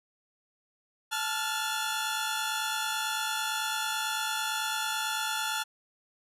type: tone cluster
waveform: sawtooth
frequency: 874 / 1376 / 1425 / 3434 Hz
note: A5 / F6 / F6 / A7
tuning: -12 / -26 / +34 / -43 cents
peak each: -30 / -33 / -31 / -33 dBFS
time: 1.11-5.64 s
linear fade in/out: 20 ms
effects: resampled to 32000 Hz